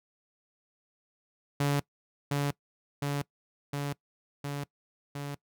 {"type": "tone with echo", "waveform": "sawtooth", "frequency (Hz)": 142.8, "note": "D3", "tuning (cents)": -48, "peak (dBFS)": -21, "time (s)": [1.6, 1.8], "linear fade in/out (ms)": 5, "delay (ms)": 710, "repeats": 5, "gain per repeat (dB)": -2, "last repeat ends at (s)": 5.35, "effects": ["noise-tail reverb RT60 0.1 s tail -22 dB re dry"]}